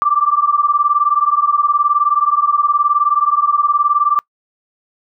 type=beating tone pair; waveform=sine; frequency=1165 / 1184 Hz; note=D6 / D6; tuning=-14 / +14 cents; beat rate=19 Hz; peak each=-14 dBFS; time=0.02-4.19 s; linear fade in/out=0 ms; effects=noise-tail reverb RT60 0.1 s tail -26 dB re dry